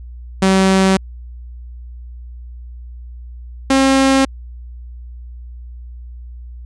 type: tone pair in turn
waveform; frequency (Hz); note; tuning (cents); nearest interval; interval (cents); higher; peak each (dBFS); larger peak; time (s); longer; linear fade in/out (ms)
sawtooth; 190.9 / 268.7; G3 / C4; -46 / +46; tritone; 592; second; -6; neither; 0.42-0.97 / 3.7-4.25; neither; 5
effects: added 60 Hz sine -30 dBFS peak until 6.65 s + resampled to 22050 Hz